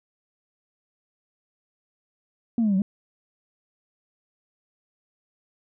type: exponential two-way sweep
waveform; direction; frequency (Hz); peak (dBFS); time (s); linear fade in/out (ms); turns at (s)
sine; down then up; 240 to 185 to 214.4; -17; 2.58-2.82; 2; 2.77
effects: tanh soft clip ceiling -16 dBFS